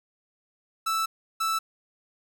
45% pulse tone bursts at uneven times, 1318.5 Hz, E6, in tune, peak -24 dBFS, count 2, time 0.86-1.06 / 1.4-1.59 s, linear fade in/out 10 ms, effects 10-bit

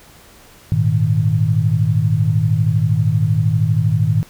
sine chord, Ab suspended second, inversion none, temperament equal, 103.83 / 116.54 / 155.56 Hz, Ab2 / Bb2 / Eb3, 0 / 0 / 0 cents, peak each -17 dBFS, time 0.72-4.23 s, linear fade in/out 0 ms, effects pink hiss -45 dBFS RMS until 4.29 s

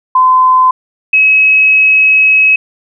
sine tone pair in turn, 1025 / 2561 Hz, C6 / D#7, -36 / +49 cents, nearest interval octave + major third, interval 1585 cents, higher second, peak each -4 dBFS, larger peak neither, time 0.15-0.71 / 1.13-2.56 s, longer second, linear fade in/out 5 ms, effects none

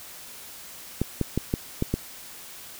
clicks, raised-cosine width 3 ms, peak -10 dBFS, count 6, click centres 1.016 / 1.213 / 1.376 / 1.539 / 1.824 / 1.94 s, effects white hiss -43 dBFS RMS until 2.79 s

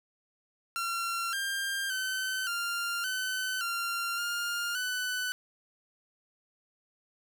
sawtooth tone with pitch steps, 1368 / 1596 / 1527 / 1394 / 1517 / 1383 / 1407 / 1498 Hz, F6 / G6 / G6 / F6 / F#6 / F6 / F6 / F#6, -36 / +31 / -46 / -4 / +43 / -17 / +12 / +21 cents, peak -27 dBFS, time 0.76-5.32 s, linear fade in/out 0 ms, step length 570 ms, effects 10-bit

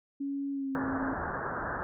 sine tone with pitch glide, 278.8 to 267.4 Hz, C#4 to C4, +10 to +38 cents, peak -31 dBFS, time 0.2-1.14 s, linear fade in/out 10 ms, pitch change -72 cents, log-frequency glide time 0.52-0.74 s
white low-pass noise, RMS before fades -35 dBFS, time 0.75-1.83 s, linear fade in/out 0 ms, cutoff 1700 Hz, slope 96 dB/octave
clicks, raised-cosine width 3 ms, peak -31 dBFS, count 3, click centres 0.751 / 1.028 / 1.304 s
effects none

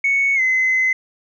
sine tone with pitch glide, 2217 to 2045 Hz, C#7 to C7, 0 to -40 cents, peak -13 dBFS, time 0.04-0.93 s, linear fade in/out 5 ms, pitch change -140 cents, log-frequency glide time 0.35-0.41 s, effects tanh soft clip ceiling -10 dBFS

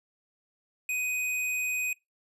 square tone, 2500 Hz, D#7, 8 cents sharp, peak -29 dBFS, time 0.89-1.93 s, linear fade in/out 2 ms, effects noise-tail reverb RT60 0.2 s tail -23 dB re dry + resampled to 32000 Hz

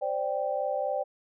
sine chord, C suspended second, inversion none, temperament equal, 523.3 / 587.3 / 784 Hz, C5 / D5 / G5, 0 / 0 / 0 cents, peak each -32 / -30 / -32 dBFS, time 0.01-1.04 s, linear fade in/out 20 ms, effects none

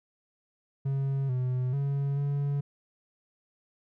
triangle tone with pitch steps, 136.7 / 126.7 / 139.9 / 142.1 Hz, C#3 / B2 / C#3 / C#3, -24 / +45 / +16 / +43 cents, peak -24 dBFS, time 0.85-2.61 s, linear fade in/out 10 ms, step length 440 ms, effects none

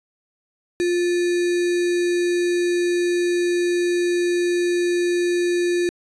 sine tone with sample-and-hold, 350.7 Hz, F4, 7 cents sharp, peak -17 dBFS, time 0.8-5.89 s, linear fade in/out 0 ms, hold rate 2100 Hz, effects resampled to 22050 Hz

